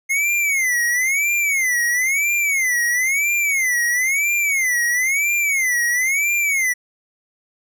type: tone with vibrato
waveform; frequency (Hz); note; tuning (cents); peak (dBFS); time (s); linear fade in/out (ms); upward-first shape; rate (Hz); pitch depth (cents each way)
square; 2127; C7; +28; -17; 0.09-6.74; 20; sine; 1; 200
effects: none